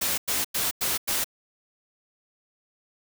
white noise bursts, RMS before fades -26 dBFS, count 5, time 0.01-1.244 s, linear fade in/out 10 ms, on 170 ms, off 96 ms, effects none

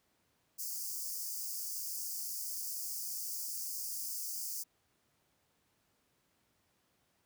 white high-pass noise, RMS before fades -40 dBFS, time 0.58-4.64 s, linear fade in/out 20 ms, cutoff 4700 Hz, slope 96 dB/octave, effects pink hiss -75 dBFS RMS until 7.25 s + high-pass 80 Hz 12 dB/octave

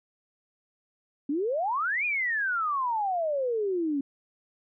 sine exponential two-way sweep, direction up then down, 270 to 2489 to 270 Hz, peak -25 dBFS, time 1.29-4.01 s, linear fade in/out 5 ms, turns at 2.05 s, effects none

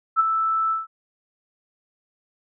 sine tone with ADSR envelope, 1318.5 Hz, E6, in tune, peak -12 dBFS, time 0.16-0.87 s, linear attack 36 ms, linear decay 22 ms, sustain -7 dB, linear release 160 ms, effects none

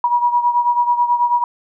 sine beating tone pair, 961 / 970.2 Hz, B5 / B5, -48 / -31 cents, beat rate 9.2 Hz, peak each -14 / -19 dBFS, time 0.04-1.44 s, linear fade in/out 2 ms, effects none

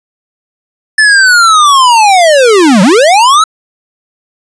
square linear two-way sweep, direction down then up, 1760 to 173.2 to 1332 Hz, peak -3 dBFS, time 0.98-3.44 s, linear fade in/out 5 ms, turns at 2.82 s, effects resampled to 22050 Hz

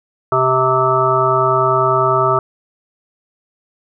harmonic tone, 130 Hz, C3, 11 cents flat, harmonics 1 / 3 / 5 / 7 / 9 / 10, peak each -22 / -18 / -18 / -21 / -17 / -17 dBFS, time 0.32-2.39 s, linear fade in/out 2 ms, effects none

